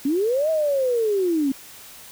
sine linear two-way sweep, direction up then down, 260 to 648 to 260 Hz, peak -18 dBFS, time 0.05-1.52 s, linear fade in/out 5 ms, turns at 0.5 s, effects white hiss -43 dBFS RMS until 2.11 s

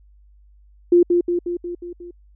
sine tone with echo, 349.2 Hz, F4, in tune, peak -9 dBFS, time 0.92-1.03 s, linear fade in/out 5 ms, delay 180 ms, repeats 6, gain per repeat -4 dB, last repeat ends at 2.11 s, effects added 50 Hz sine -48 dBFS peak until 2.35 s

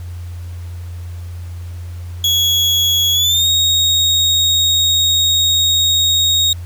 35% pulse tone with pitch glide, 3345 to 3755 Hz, G#7 to A#7, +12 to +12 cents, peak -10 dBFS, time 2.24-6.53 s, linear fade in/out 2 ms, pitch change +200 cents, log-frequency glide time 3.13-3.48 s, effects added 87 Hz sine -25 dBFS peak until 6.65 s + pink hiss -45 dBFS RMS until 6.65 s

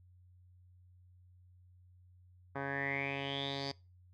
10% pulse tone with low-pass filter sweep, 138.59 Hz, C#3, in tune, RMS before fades -38 dBFS, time 2.55-3.72 s, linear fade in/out 10 ms, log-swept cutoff 1400 to 4800 Hz, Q 9.3, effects noise-tail reverb RT60 0.3 s tail -24 dB re dry + added 90 Hz sine -59 dBFS peak until 4.13 s

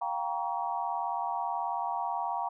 sine chord, G half-diminished seventh, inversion third, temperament just, 705.6 / 784 / 940.8 / 1128.9 Hz, F5 / G5 / Bb5 / Db6, +18 / 0 / +16 / +31 cents, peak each -36 / -35 / -33 / -39 dBFS, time 0.01-2.49 s, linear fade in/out 10 ms, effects none

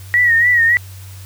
sine tone with vibrato, 1900 Hz, A#6, 33 cents sharp, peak -9 dBFS, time 0.14-0.77 s, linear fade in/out 0 ms, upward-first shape sine, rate 3.5 Hz, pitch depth 70 cents each way, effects added 95 Hz sine -32 dBFS peak until 1.25 s + white hiss -42 dBFS RMS until 1.25 s

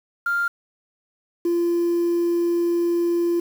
sine tone pair in turn, 1396.9 / 343.5 Hz, F6 / F4, 0 / -29 cents, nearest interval 2 octaves, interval 2429 cents, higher first, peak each -18 / -16 dBFS, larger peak second, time 0.26-0.48 / 1.45-3.4 s, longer second, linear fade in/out 5 ms, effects tanh soft clip ceiling -16 dBFS + 7-bit

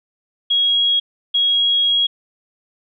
sine tone bursts at uneven times, 3301 Hz, G#7, 11 cents flat, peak -13 dBFS, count 2, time 0.5-1 / 1.34-2.07 s, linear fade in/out 10 ms, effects none

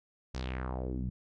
sawtooth tone with low-pass filter sweep, 63.7 Hz, C2, 46 cents flat, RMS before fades -36 dBFS, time 0.34-1.1 s, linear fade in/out 10 ms, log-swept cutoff 5900 to 150 Hz, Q 2.8, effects none

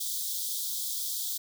white high-pass noise, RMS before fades -33 dBFS, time 0-1.38 s, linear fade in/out 10 ms, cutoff 3300 Hz, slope 96 dB/octave, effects none

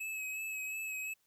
square tone with vibrato, 2573 Hz, E7, 43 cents flat, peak -38 dBFS, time 0-1.14 s, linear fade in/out 10 ms, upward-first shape sine, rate 2.8 Hz, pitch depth 27 cents each way, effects white hiss -75 dBFS RMS until 1.26 s

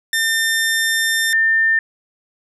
sawtooth / sine tone pair in turn, 1800 / 1800 Hz, A6 / A6, +39 / +39 cents, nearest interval unison, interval 0 cents, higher neither, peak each -12 dBFS, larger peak neither, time 0.13-1.33 / 1.33-1.79 s, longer first, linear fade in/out 2 ms, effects none

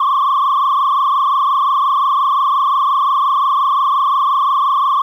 sine tone with frequency modulation, 1108.7 Hz, C#6, in tune, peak -9 dBFS, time 0-5.02 s, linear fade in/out 5 ms, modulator 25.7 Hz, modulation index 2.6, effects tanh soft clip ceiling -9 dBFS + 8-bit

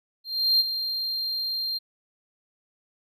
triangle tone with ADSR envelope, 4186 Hz, C8, in tune, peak -15 dBFS, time 0.24-1.79 s, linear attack 360 ms, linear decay 25 ms, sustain -10 dB, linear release 21 ms, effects none

